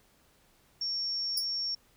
sine tone, 5490 Hz, F8, 31 cents flat, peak -30 dBFS, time 0.81-1.75 s, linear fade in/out 5 ms
10% pulse tone with exponential decay, 5020 Hz, D#8, 15 cents sharp, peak -20 dBFS, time 1.37-1.46 s, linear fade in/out 5 ms, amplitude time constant 18 ms
effects pink hiss -65 dBFS RMS until 1.96 s

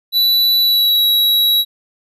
square tone with pitch glide, 3958 to 3879 Hz, B7 to B7, +3 to -32 cents, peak -11 dBFS, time 0.12-1.65 s, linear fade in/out 50 ms, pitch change -35 cents, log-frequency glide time 0.6-1.04 s, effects none

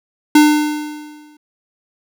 square tone with exponential decay, 300 Hz, D4, 37 cents sharp, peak -5 dBFS, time 0.35-1.37 s, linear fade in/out 5 ms, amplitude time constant 220 ms, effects none

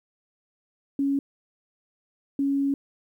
sine tone bursts at uneven times, 277.8 Hz, C#4, 4 cents sharp, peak -21 dBFS, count 2, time 0.99-1.19 / 2.39-2.74 s, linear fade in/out 2 ms, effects 10-bit

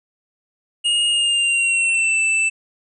square tone with pitch glide, 2855 to 2648 Hz, F7 to E7, +37 to +7 cents, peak -16 dBFS, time 0.84-2.5 s, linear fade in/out 20 ms, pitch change -130 cents, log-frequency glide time 1.09-2.21 s, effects resampled to 24000 Hz

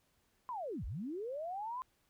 sine linear two-way sweep, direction down then up, 1046.5 to 41.22 to 1046.5 Hz, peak -38 dBFS, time 0.49-1.82 s, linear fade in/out 0 ms, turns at 0.85 s, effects pink hiss -75 dBFS RMS until 2.09 s

